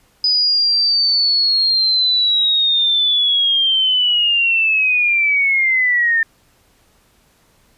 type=linear sweep; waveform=sine; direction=down; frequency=4989 to 1800 Hz; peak=-12 dBFS; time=0.24-6.23 s; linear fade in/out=2 ms; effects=pink hiss -56 dBFS RMS until 7.77 s + resampled to 32000 Hz